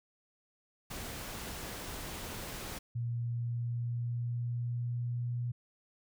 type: noise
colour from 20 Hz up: pink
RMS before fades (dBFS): -42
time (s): 0.9-2.79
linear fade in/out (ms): 10
type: tone with pitch glide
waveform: sine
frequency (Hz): 118.4 to 120.96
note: A#2 to B2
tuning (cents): +27 to -36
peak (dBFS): -32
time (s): 2.95-5.52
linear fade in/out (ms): 10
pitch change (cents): +37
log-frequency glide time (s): 3.22-5.39
effects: none